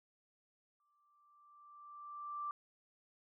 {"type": "tone with exponential growth", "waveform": "sine", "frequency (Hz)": 1174.7, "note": "D6", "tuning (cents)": 0, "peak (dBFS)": -37, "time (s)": [0.8, 2.51], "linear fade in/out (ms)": 1, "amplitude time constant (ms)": 370, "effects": []}